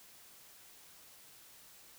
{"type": "silence", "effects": ["white hiss -58 dBFS RMS until 1.98 s"]}